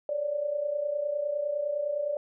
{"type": "tone pair together", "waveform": "sine", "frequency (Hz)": [557.5, 587.3], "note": ["C#5", "D5"], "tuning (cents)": [10, 0], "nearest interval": "minor second", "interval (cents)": 90, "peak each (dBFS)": [-34, -28], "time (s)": [0.09, 2.17], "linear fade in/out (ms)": 2, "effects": []}